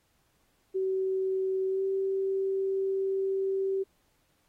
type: tone with pitch glide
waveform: sine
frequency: 380 to 386.4 Hz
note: F#4 to G4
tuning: +46 to -25 cents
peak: -26 dBFS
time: 0.74-3.84 s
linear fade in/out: 20 ms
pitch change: +29 cents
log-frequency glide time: 1.68-1.83 s
effects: pink hiss -71 dBFS RMS until 4.48 s + AAC 48 kbps